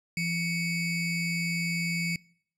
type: ring-modulated tone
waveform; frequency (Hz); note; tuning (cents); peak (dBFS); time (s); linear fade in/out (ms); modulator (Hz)
square; 1200; D6; +37; -25; 0.17-2.16; 2; 1030
effects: noise-tail reverb RT60 0.6 s tail -24 dB re dry + low-pass 10000 Hz 12 dB/octave